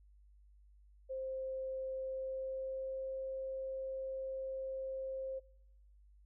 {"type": "tone with pitch glide", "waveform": "sine", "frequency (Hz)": [526, 530], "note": ["C5", "C5"], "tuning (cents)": [9, 22], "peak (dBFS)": -38, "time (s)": [1.09, 5.4], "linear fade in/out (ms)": 20, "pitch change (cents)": 13, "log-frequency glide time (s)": [1.98, 3.15], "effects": ["noise-tail reverb RT60 0.8 s tail -25 dB re dry", "added 50 Hz sine -60 dBFS peak until 6.25 s"]}